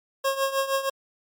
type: tone with tremolo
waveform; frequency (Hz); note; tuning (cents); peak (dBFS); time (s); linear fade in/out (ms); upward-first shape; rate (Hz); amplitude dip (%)
25% pulse; 542; C#5; -39; -16; 0.24-0.9; 10; triangle; 6.4; 80
effects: MP3 96 kbps